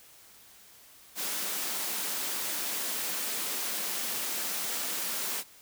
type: high-pass noise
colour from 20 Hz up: white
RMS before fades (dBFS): -33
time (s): 1.15-5.44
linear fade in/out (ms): 50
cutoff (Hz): 170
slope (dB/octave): 96
effects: white hiss -55 dBFS RMS until 5.61 s